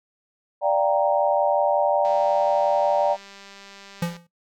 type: chord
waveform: sine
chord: G minor seventh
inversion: second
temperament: equal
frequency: 587.3 / 698.5 / 784 / 932.3 Hz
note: D5 / F5 / G5 / Bb5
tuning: 0 / 0 / 0 / 0 cents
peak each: -20 / -26 / -23 / -25 dBFS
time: 0.61-3.17 s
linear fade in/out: 50 ms
type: click train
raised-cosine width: 0.2 ms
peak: -27 dBFS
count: 420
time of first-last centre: 2.05-4.166 s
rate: 198 Hz
type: tone with exponential decay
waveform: square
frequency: 171.3 Hz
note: F3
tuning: 33 cents flat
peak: -20 dBFS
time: 4.02-4.27 s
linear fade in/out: 5 ms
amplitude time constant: 54 ms
effects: noise-tail reverb RT60 0.1 s tail -17 dB re dry